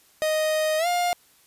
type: tone with pitch glide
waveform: 45% pulse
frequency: 622.3 to 706.6 Hz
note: D#5 to F5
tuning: 0 to +20 cents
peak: -21 dBFS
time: 0.22-1.13 s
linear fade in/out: 0 ms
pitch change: +220 cents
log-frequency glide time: 0.78-0.87 s
effects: white hiss -58 dBFS RMS until 1.46 s + resampled to 32000 Hz